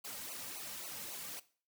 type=noise with flanger; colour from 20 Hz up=white; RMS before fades=-45 dBFS; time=0.04-1.4 s; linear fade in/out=10 ms; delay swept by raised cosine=0.56 to 2.96 ms; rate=3.7 Hz; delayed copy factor=-1; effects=noise-tail reverb RT60 0.4 s tail -17 dB re dry